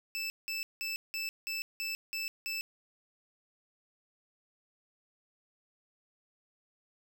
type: tone bursts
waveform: 25% pulse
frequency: 2637 Hz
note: E7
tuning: in tune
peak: -30 dBFS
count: 8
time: 0.15-2.61 s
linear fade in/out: 0 ms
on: 150 ms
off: 180 ms
effects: 10-bit